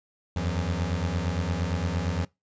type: beating tone pair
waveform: 25% pulse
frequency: 82.6 / 91.3 Hz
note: E2 / F#2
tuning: +4 / -23 cents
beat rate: 8.7 Hz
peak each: -25 dBFS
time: 0.36-2.25 s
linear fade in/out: 5 ms
effects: noise-tail reverb RT60 0.2 s tail -22 dB re dry + resampled to 16000 Hz